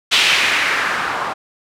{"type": "noise with low-pass filter sweep", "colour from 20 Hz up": "blue", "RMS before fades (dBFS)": -17, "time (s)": [0.11, 1.34], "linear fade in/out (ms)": 20, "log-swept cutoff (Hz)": [3300, 990], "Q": 1.9, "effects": []}